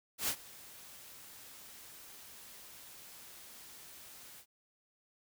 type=noise with ADSR envelope; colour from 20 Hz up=white; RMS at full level=-32 dBFS; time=0.18-4.46 s; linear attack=100 ms; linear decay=74 ms; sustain=-21 dB; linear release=74 ms; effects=none